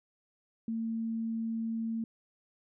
sine tone, 226.1 Hz, A3, 47 cents sharp, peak -31 dBFS, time 0.68-2.04 s, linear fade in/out 2 ms, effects none

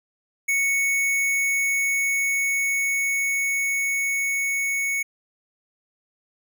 square tone with level ramp, 2217 Hz, C#7, in tune, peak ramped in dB -20 to -23 dBFS, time 0.48-5.03 s, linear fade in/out 10 ms, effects none

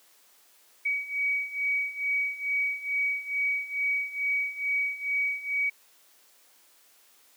sine beating tone pair, 2263 / 2265.3 Hz, C#7 / C#7, +35 / +37 cents, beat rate 2.3 Hz, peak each -31 / -28 dBFS, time 0.85-5.7 s, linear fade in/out 10 ms, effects white hiss -60 dBFS RMS until 7.36 s + high-pass 300 Hz 12 dB/octave

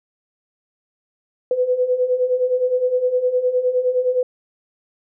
sine beating tone pair, 495.3 / 505 Hz, B4 / B4, +5 / +39 cents, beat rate 9.7 Hz, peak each -22 / -17 dBFS, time 1.51-4.23 s, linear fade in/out 2 ms, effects none

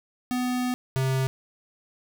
square tone pair in turn, 249.6 / 132.22 Hz, B3 / C3, +19 / +19 cents, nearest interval major seventh, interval 1100 cents, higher first, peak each -25 / -23 dBFS, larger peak second, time 0.31-0.74 / 0.96-1.27 s, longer first, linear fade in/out 0 ms, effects 10-bit

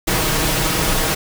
pink noise with comb filter, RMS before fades -18 dBFS, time 0.07-1.15 s, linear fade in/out 10 ms, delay 6.3 ms, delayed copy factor +0.55, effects none

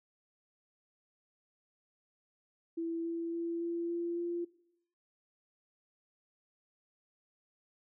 sine tone with pitch steps, 332.1 / 334.6 / 337.1 / 339.7 / 342.2 / 344.8 Hz, E4 / E4 / E4 / F4 / F4 / F4, +13 / +26 / +39 / -48 / -35 / -22 cents, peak -33 dBFS, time 2.77-4.45 s, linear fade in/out 10 ms, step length 280 ms, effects noise-tail reverb RT60 0.8 s tail -20 dB re dry

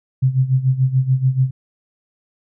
sine tone with tremolo, 130.81 Hz, C3, in tune, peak -10 dBFS, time 0.22-1.51 s, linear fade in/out 10 ms, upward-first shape sine, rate 6.9 Hz, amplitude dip 80%, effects none

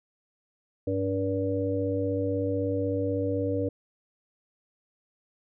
harmonic tone with a mistuned harmonic, 96.1 Hz, G2, 34 cents flat, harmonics 1 / 3 / 5 / 6, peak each -31 / -30 / -29 / -34 dBFS, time 0.87-3.69 s, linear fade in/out 5 ms, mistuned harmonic 1, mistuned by +78 cents, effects none

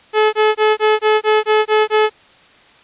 sawtooth tone bursts, 430 Hz, A4, 40 cents flat, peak -6 dBFS, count 9, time 0.13-2.098 s, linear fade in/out 50 ms, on 200 ms, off 21 ms, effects white hiss -47 dBFS RMS until 2.83 s + resampled to 8000 Hz

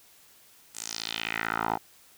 10% pulse tone with band-pass filter sweep, 55.7 Hz, A1, 22 cents sharp, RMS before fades -32 dBFS, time 0.73-1.79 s, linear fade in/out 50 ms, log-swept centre 8700 to 780 Hz, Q 2.8, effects white hiss -57 dBFS RMS until 2.17 s

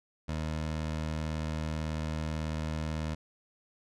20% pulse tone, 78.2 Hz, D#2, 9 cents sharp, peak -27 dBFS, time 0.28-3.15 s, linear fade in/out 10 ms, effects low-pass 7000 Hz 12 dB/octave

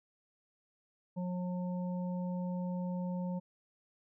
harmonic tone, 180 Hz, F#3, 47 cents flat, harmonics 1 / 3 / 5, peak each -34 / -44 / -48 dBFS, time 1.16-3.4 s, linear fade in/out 20 ms, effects none

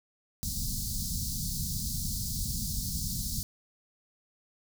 pink band-stop noise, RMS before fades -33 dBFS, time 0.43-3.43 s, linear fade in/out 0 ms, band 220 to 4300 Hz, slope 48 dB/octave, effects none

